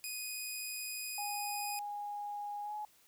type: tone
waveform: 10% pulse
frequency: 2489 Hz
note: D#7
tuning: in tune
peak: -30 dBFS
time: 0.04-1.79 s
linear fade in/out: 0 ms
type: tone with pitch glide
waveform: sine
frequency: 823 to 842.7 Hz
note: G#5 to G#5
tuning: -16 to +25 cents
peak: -38 dBFS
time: 1.18-2.85 s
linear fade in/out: 2 ms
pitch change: +41 cents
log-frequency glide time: 2.62-2.74 s
effects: white hiss -66 dBFS RMS until 3.07 s